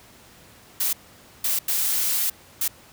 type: noise bursts at uneven times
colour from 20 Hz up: blue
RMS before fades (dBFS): -23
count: 4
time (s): 0.8-0.93 / 1.44-1.59 / 1.68-2.3 / 2.61-2.68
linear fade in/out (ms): 5
effects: pink hiss -50 dBFS RMS until 2.92 s + high-pass 60 Hz 12 dB/octave